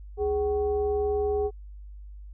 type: tone with frequency modulation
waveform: sine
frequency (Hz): 415.3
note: G#4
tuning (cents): 0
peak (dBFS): -23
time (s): 0.17-1.51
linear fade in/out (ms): 50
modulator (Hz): 345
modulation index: 0.57
effects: added 50 Hz sine -40 dBFS peak until 2.33 s